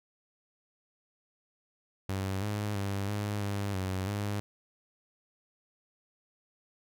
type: tone with pitch steps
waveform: sawtooth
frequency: 96.3 / 104.1 / 99.2 / 103.4 / 100.7 / 94.3 / 102.5 Hz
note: G2 / G#2 / G2 / G#2 / G2 / F#2 / G#2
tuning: -30 / +5 / +21 / -7 / +47 / +33 / -22 cents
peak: -27 dBFS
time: 2.09-4.4 s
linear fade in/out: 0 ms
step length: 330 ms
effects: none